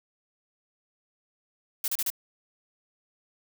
blue noise bursts, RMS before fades -28 dBFS, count 4, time 1.84-2.102 s, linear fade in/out 2 ms, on 40 ms, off 34 ms, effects none

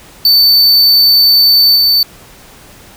square tone with level steps, 4535 Hz, C#8, 39 cents sharp, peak -5 / -7 dBFS, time 0.25-2.03 s, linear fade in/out 2 ms, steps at 1.75 s, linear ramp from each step 20 ms, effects pink hiss -38 dBFS RMS until 2.96 s

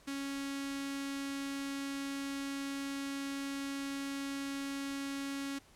sawtooth tone with notch filter, 276.8 Hz, C#4, 2 cents flat, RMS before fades -39 dBFS, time 0.07-5.59 s, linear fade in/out 10 ms, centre 670 Hz, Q 0.7, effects pink hiss -62 dBFS RMS until 5.75 s + low-pass 11000 Hz 12 dB/octave

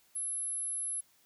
sine tone, 11000 Hz, F9, 27 cents flat, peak -33 dBFS, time 0.15-1.01 s, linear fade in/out 10 ms, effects white hiss -67 dBFS RMS until 1.25 s

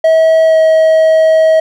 triangle tone with pitch glide, 644 to 638.1 Hz, E5 to D#5, -41 to +44 cents, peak -3 dBFS, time 0.04-1.6 s, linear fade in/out 5 ms, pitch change -15 cents, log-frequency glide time 0.46-0.57 s, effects none

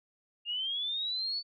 sine linear sweep, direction up, 2794 to 4505 Hz, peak -31 dBFS, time 0.45-1.43 s, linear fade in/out 50 ms, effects none

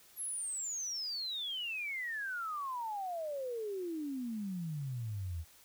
sine exponential sweep, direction down, 11570 to 77.78 Hz, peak -36 dBFS, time 0.16-5.45 s, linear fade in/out 50 ms, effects white hiss -61 dBFS RMS until 5.64 s

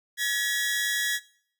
sawtooth tone cluster, 1695 / 1925 / 3292 Hz, G#6 / B6 / G#7, +35 / -45 / -16 cents, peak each -25 / -25 / -30 dBFS, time 0.17-1.2 s, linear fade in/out 50 ms, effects noise-tail reverb RT60 0.6 s tail -20 dB re dry

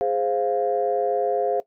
sine chord, F minor, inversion first, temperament equal, 415.3 / 523.3 / 698.5 Hz, Ab4 / C5 / F5, 0 / 0 / 0 cents, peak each -24 dBFS, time 0.01-1.6 s, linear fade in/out 0 ms, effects noise-tail reverb RT60 0.1 s tail -17 dB re dry + tanh soft clip ceiling -11 dBFS

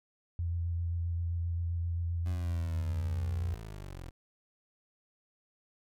sine tone with vibrato, 85.2 Hz, F2, 42 cents flat, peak -30 dBFS, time 0.39-3.54 s, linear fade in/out 0 ms, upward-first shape square, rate 7.6 Hz, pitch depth 15 cents each way
20% pulse linear sweep, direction down, 93.3 to 41.2 Hz, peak -37 dBFS, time 2.25-4.11 s, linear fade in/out 20 ms
effects none

